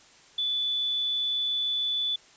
sine tone, 3473 Hz, A7, 23 cents flat, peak -25 dBFS, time 0.38-2.16 s, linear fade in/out 5 ms, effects white hiss -55 dBFS RMS until 2.36 s + resampled to 16000 Hz

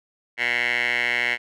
10% pulse tone with band-pass filter, 120.9 Hz, B2, 36 cents flat, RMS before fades -23 dBFS, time 0.37-1.38 s, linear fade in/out 50 ms, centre 2200 Hz, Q 8.3, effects none

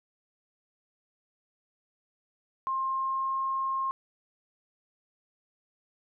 sine tone with pitch glide, 1061 to 1068.4 Hz, C6 to C6, +24 to +36 cents, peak -27 dBFS, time 2.67-3.91 s, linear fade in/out 0 ms, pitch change +12 cents, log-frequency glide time 2.86-3.37 s, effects none

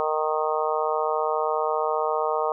harmonic tone, 154.9 Hz, D#3, 7 cents flat, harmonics 3 / 4 / 5 / 6 / 7 / 8, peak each -27 / -28 / -29 / -30 / -30 / -31 dBFS, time 0-2.52 s, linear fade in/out 0 ms, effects none

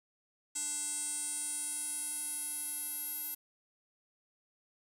square tone with band-pass filter sweep, 296.2 Hz, D4, 15 cents sharp, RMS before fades -38 dBFS, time 0.55-3.35 s, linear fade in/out 10 ms, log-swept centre 8000 to 12000 Hz, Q 8.3, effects 11-bit

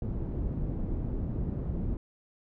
pink low-pass noise, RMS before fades -32 dBFS, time 0.02-1.97 s, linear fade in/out 2 ms, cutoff 270 Hz, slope 12 dB/octave, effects none

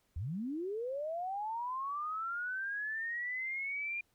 sine linear sweep, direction up, 68.4 to 2415 Hz, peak -35 dBFS, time 0.16-4.01 s, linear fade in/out 5 ms, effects pink hiss -75 dBFS RMS until 4.14 s

